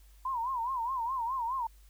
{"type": "tone with vibrato", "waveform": "sine", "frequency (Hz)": 987.8, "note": "B5", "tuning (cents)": 0, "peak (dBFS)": -30, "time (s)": [0.25, 1.67], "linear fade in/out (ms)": 5, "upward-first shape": "sine", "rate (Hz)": 4.8, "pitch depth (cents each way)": 150, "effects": ["added 50 Hz sine -54 dBFS peak until 1.89 s", "white hiss -66 dBFS RMS until 1.89 s"]}